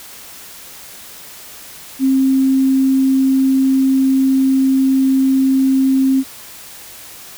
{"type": "tone", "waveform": "sine", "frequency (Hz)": 266.2, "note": "C4", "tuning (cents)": 30, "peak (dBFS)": -10, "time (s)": [1.99, 6.24], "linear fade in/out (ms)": 50, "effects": ["white hiss -36 dBFS RMS until 7.37 s"]}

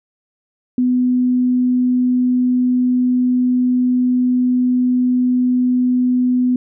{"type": "tone", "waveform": "sine", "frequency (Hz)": 250, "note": "B3", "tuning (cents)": 21, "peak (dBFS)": -12, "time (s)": [0.78, 6.56], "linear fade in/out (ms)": 2, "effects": []}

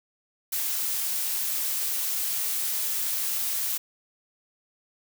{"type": "noise", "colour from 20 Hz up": "blue", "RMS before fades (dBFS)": -28, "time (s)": [0.52, 3.78], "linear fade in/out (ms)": 10, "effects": []}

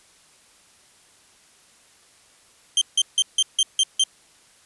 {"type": "tone bursts", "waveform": "sawtooth", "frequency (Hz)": 3143, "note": "G7", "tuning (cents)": 4, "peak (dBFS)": -12, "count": 7, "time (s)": [2.77, 4.038], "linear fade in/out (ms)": 2, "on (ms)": 44, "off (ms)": 160, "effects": ["white hiss -55 dBFS RMS until 4.65 s", "resampled to 24000 Hz"]}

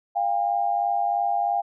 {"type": "tone pair together", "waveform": "sine", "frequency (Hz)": [700, 803], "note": ["F5", "G5"], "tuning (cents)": [4, 41], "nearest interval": "major second", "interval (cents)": 237, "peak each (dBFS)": [-24, -23], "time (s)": [0.15, 1.62], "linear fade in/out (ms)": 20, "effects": []}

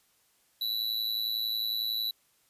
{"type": "tone with amplitude modulation", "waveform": "square", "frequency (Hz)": 3951, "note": "B7", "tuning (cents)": 0, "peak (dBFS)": -26, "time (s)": [0.61, 2.11], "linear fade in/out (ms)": 5, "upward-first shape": "sine", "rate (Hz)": 111, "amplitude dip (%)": 80, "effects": ["white hiss -68 dBFS RMS until 2.49 s", "resampled to 32000 Hz"]}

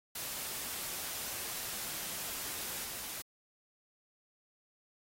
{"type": "noise with level steps", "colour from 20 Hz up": "white", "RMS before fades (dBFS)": [-40, -42], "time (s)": [0.15, 3.22], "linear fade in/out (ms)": 5, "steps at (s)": 2.84, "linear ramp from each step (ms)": 5, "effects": ["AAC 48 kbps"]}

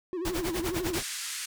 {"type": "tone with vibrato", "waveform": "triangle", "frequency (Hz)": 347.2, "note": "F4", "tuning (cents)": -10, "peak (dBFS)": -28, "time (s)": [0.13, 0.98], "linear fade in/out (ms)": 0, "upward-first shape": "sine", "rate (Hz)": 12, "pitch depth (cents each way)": 130}
{"type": "noise with tremolo", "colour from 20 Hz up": "pink", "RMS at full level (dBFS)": -31, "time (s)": [0.25, 1.03], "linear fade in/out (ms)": 2, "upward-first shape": "sine", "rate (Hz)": 10, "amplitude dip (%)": 85}
{"type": "band-pass noise", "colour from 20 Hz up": "white", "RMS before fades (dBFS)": -36, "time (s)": [0.93, 1.46], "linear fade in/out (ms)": 10, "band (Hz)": [1400, 9800], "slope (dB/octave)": 24}
{"effects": []}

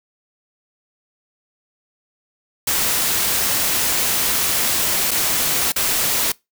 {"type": "noise with dropouts", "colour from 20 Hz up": "white", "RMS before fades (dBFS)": -19, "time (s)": [2.67, 6.32], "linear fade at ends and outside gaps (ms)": 5, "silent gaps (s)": [[5.11, 5.113], [5.721, 5.76]], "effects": ["noise-tail reverb RT60 0.2 s tail -23 dB re dry"]}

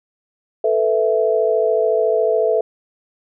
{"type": "chord", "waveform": "sine", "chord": "A suspended second", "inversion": "none", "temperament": "equal", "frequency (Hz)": [440, 493.9, 659.3], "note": ["A4", "B4", "E5"], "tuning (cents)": [0, 0, 0], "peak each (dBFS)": [-17, -20, -18], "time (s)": [0.64, 2.61], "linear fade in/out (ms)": 5, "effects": []}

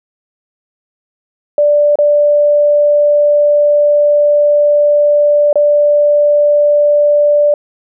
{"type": "tone with dropouts", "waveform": "sine", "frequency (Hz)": 587.3, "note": "D5", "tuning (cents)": 0, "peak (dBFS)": -6, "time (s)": [1.58, 7.54], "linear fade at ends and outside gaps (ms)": 2, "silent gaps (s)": [[1.956, 1.987], [5.529, 5.556]], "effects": []}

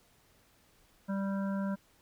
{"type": "harmonic tone", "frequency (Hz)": 196, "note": "G3", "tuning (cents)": 0, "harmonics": [1, 3, 5, 7, 8], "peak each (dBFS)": [-31, -41, -45, -48, -49], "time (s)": [1.08, 1.76], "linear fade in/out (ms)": 20, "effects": ["pink hiss -66 dBFS RMS until 2.01 s"]}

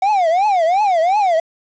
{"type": "tone with vibrato", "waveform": "triangle", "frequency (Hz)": 740, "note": "F#5", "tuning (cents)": 0, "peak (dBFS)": -10, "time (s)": [0.02, 1.4], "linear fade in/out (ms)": 5, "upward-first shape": "triangle", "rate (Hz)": 2.8, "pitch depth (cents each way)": 280, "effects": ["resampled to 16000 Hz", "7-bit"]}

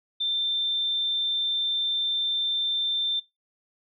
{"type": "tone", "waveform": "sine", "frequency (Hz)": 3570, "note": "A7", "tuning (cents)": 24, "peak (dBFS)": -24, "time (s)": [0.2, 3.2], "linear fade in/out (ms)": 10, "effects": ["noise-tail reverb RT60 0.2 s tail -18 dB re dry"]}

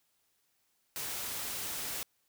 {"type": "noise", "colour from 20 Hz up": "white", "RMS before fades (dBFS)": -38, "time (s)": [0.96, 2.03], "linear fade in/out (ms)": 0, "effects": ["white hiss -75 dBFS RMS until 2.28 s"]}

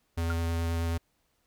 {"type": "tone with vibrato", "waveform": "square", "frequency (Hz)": 83.5, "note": "E2", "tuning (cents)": 23, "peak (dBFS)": -28, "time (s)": [0.17, 0.98], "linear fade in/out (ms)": 10, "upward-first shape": "sine", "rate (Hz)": 9.4, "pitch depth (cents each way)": 9}
{"type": "tone with exponential decay", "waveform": "sine", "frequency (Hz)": 1400, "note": "F6", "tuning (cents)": 4, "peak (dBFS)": -28, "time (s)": [0.3, 0.38], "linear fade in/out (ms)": 1, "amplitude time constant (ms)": 16}
{"effects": ["pink hiss -73 dBFS RMS until 1.46 s"]}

